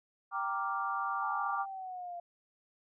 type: chord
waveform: sine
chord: G minor seventh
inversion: none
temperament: equal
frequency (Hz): 784 / 932.3 / 1174.7 / 1396.9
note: G5 / Bb5 / D6 / F6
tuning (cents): 0 / 0 / 0 / 0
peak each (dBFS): -38 / -40 / -34 / -40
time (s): 0.31-1.66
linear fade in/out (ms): 50
type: exponential sweep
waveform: sine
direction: down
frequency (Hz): 867 to 690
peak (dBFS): -39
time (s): 1.22-2.2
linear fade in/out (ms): 5
effects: none